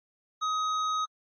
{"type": "tone with hard clipping", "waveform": "triangle", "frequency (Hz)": 1260, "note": "D#6", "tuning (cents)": 21, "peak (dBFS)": -28, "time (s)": [0.41, 1.06], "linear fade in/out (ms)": 20, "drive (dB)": 14, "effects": ["MP3 32 kbps"]}